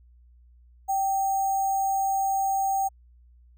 sine tone with sample-and-hold, 778 Hz, G5, 13 cents flat, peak -22 dBFS, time 0.88-2.89 s, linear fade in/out 20 ms, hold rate 7350 Hz, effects added 60 Hz sine -52 dBFS peak until 3.57 s

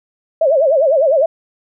sine tone with vibrato, 590 Hz, D5, 8 cents sharp, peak -9 dBFS, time 0.41-1.26 s, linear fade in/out 5 ms, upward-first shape sine, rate 9.9 Hz, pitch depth 210 cents each way, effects none

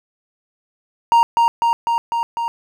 triangle tone with echo, 932.3 Hz, A#5, in tune, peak -7 dBFS, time 1.12-1.23 s, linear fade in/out 0 ms, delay 250 ms, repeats 5, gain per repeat -2 dB, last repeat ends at 2.48 s, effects none

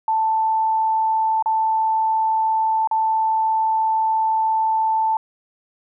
sine tone with dropouts, 883 Hz, A5, 6 cents sharp, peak -16 dBFS, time 0.08-5.17 s, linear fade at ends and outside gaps 2 ms, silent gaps 1.425-1.459 / 2.874-2.912 s, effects none

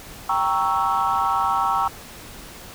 sine chord, G diminished seventh, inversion none, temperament equal, 784 / 932.3 / 1108.7 / 1318.5 Hz, G5 / Bb5 / Db6 / Fb6, 0 / 0 / 0 / 0 cents, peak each -23 dBFS, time 0.29-1.88 s, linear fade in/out 5 ms, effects tanh soft clip ceiling -11 dBFS + pink hiss -40 dBFS RMS until 2.74 s

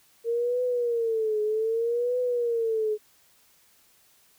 sine tone with vibrato, 460.1 Hz, A#4, 23 cents flat, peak -23 dBFS, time 0.24-2.98 s, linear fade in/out 50 ms, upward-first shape triangle, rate 0.64 Hz, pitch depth 150 cents each way, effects white hiss -61 dBFS RMS until 4.38 s

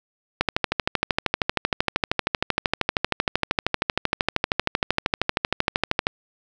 click train, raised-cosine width 0.3 ms, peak -3 dBFS, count 74, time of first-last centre 0.41-6.069 s, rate 12.9 Hz, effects none

